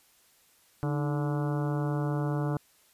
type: harmonic tone with a mistuned harmonic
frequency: 145.1 Hz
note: D3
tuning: 21 cents flat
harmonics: 1 / 2 / 3 / 4 / 5 / 6 / 7 / 8 / 9 / 10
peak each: -28 / -34 / -38 / -40 / -42 / -44 / -45 / -46 / -47 / -48 dBFS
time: 0.83-2.57 s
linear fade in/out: 0 ms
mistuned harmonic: 2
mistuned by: +87 cents
effects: white hiss -63 dBFS RMS until 2.93 s + resampled to 32000 Hz